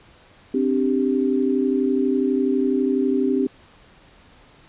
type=chord; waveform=sine; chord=C suspended second; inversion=none; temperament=equal; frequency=261.6 / 293.7 / 392 Hz; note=C4 / D4 / G4; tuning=0 / 0 / 0 cents; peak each=-20 / -24 / -22 dBFS; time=0.54-3.47 s; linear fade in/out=5 ms; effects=pink hiss -51 dBFS RMS until 4.68 s + resampled to 8000 Hz